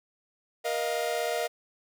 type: chord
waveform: 45% pulse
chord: Bb suspended fourth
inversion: none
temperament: equal with one note detuned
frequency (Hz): 473.8 / 622.3 / 698.5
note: Bb4 / Eb5 / F5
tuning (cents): +28 / 0 / 0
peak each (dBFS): -32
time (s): 0.64-1.48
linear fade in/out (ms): 20
effects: none